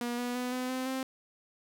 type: tone with pitch steps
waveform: sawtooth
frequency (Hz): 240 / 244.3 / 248.8 / 253.2 / 257.8 / 262.5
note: B3 / B3 / B3 / B3 / C4 / C4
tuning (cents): -49 / -19 / +13 / +43 / -26 / +6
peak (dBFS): -28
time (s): 0.01-1.03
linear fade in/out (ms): 2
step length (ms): 170
effects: none